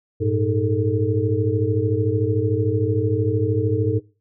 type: tone cluster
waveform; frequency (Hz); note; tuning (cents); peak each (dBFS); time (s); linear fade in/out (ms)
sine; 100.9 / 114.2 / 310.7 / 413.7 / 447.4; G#2 / A#2 / D#4 / G#4 / A4; -49 / -35 / -2 / -7 / +29; -22 / -24 / -26 / -30 / -22; 0.2-4; 20
effects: noise-tail reverb RT60 0.3 s tail -19 dB re dry